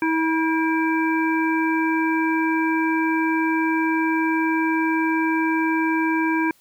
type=harmonic tone with a mistuned harmonic; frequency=321.8 Hz; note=E4; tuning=42 cents flat; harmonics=1 / 3 / 5 / 7; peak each=-20 / -25 / -27 / -28 dBFS; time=0.02-6.51 s; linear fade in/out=2 ms; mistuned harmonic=7; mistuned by=+61 cents; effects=white hiss -58 dBFS RMS until 6.6 s